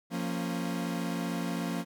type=chord; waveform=40% pulse; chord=Bb minor; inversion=second; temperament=equal with one note detuned; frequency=174.61 / 230.4 / 277.2 Hz; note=F3 / Bb3 / Db4; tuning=0 / -20 / 0 cents; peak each=-33 / -35 / -36 dBFS; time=0.1-1.85 s; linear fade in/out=50 ms; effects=none